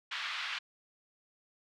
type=band-pass noise; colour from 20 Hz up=white; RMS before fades=-38 dBFS; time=0.11-0.59 s; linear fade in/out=10 ms; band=1100 to 3600 Hz; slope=24 dB/octave; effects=none